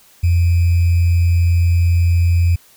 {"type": "tone with sample-and-hold", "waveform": "sine", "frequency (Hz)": 86, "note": "F2", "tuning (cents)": -26, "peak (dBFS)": -10, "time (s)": [0.23, 2.56], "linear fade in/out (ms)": 10, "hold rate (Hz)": 2450, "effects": ["white hiss -49 dBFS RMS until 2.76 s"]}